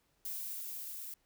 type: noise with level ramp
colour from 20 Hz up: violet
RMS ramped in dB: -40 to -45 dBFS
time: 0.25-1.14 s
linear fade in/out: 2 ms
effects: pink hiss -75 dBFS RMS until 1.25 s